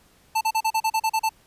square tone bursts, 883 Hz, A5, 6 cents sharp, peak -20 dBFS, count 10, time 0.35-1.293 s, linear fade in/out 10 ms, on 61 ms, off 37 ms, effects pink hiss -58 dBFS RMS until 1.46 s + resampled to 32000 Hz

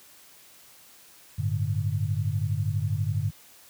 sine chord, G suspended second, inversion none, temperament just, 98 / 110.25 / 147 Hz, G2 / A2 / D3, 0 / +4 / +2 cents, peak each -27 / -28 / -30 dBFS, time 1.38-3.31 s, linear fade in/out 10 ms, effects white hiss -53 dBFS RMS until 3.69 s + high-pass 60 Hz 12 dB/octave

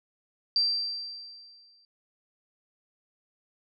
sine tone with exponential decay, 4699 Hz, D8, in tune, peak -20 dBFS, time 0.56-1.85 s, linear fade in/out 1 ms, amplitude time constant 280 ms, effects none

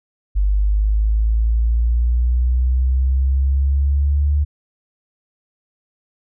sine linear sweep, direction up, 49 to 73.42 Hz, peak -13 dBFS, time 0.35-4.45 s, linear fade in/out 20 ms, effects none

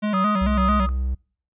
square tone with vibrato, 200 Hz, G3, 35 cents sharp, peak -21 dBFS, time 0.02-0.87 s, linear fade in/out 20 ms, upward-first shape square, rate 4.5 Hz, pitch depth 90 cents each way
sine tone with tremolo, 1248 Hz, D#6, 5 cents sharp, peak -19 dBFS, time 0.14-0.89 s, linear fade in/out 0 ms, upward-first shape sine, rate 2.2 Hz, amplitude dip 75%
triangle tone, 64.3 Hz, C2, 30 cents flat, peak -19 dBFS, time 0.41-1.15 s, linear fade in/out 10 ms
effects noise-tail reverb RT60 0.5 s tail -26 dB re dry + resampled to 8000 Hz

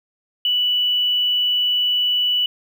triangle tone with hard clipping, 2960 Hz, F#7, in tune, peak -16 dBFS, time 0.45-2.46 s, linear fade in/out 2 ms, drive 3 dB, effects none

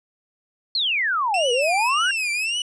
sine exponential two-way sweep, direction down then up, 4385 to 466.2 to 1627 Hz, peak -19 dBFS, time 0.75-2.11 s, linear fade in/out 2 ms, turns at 1.52 s
40% pulse tone with vibrato, 2637 Hz, E7, in tune, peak -21 dBFS, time 1.34-2.62 s, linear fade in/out 2 ms, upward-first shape triangle, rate 1.8 Hz, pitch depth 220 cents each way
effects resampled to 22050 Hz

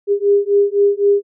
sine beating tone pair, 402.3 / 406.2 Hz, G4 / G#4, +45 / -38 cents, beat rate 3.9 Hz, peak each -14 dBFS, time 0.07-1.23 s, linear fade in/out 50 ms, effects none

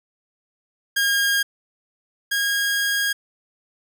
sawtooth tone pair in turn, 1622 / 1633.3 Hz, G#6 / G#6, -41 / -29 cents, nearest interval unison, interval 12 cents, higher second, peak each -14 / -16 dBFS, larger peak first, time 0.96-1.43 / 2.31-3.13 s, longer second, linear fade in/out 10 ms, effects none

